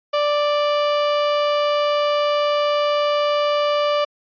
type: tone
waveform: 30% pulse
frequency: 587.3 Hz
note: D5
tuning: in tune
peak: -14 dBFS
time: 0.13-4.05 s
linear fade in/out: 10 ms
effects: resampled to 11025 Hz